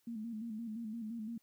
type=tone with vibrato; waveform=sine; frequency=224 Hz; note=A3; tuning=31 cents sharp; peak=-39 dBFS; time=0.07-1.38 s; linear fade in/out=5 ms; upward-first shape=square; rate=5.8 Hz; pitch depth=69 cents each way; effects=white hiss -75 dBFS RMS until 1.42 s